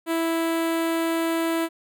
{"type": "tone with notch filter", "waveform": "sawtooth", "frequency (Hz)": 329.6, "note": "E4", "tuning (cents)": 0, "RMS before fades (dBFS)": -24, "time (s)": [0.06, 1.69], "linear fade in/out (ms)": 50, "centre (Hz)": 5500, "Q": 1.3, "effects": []}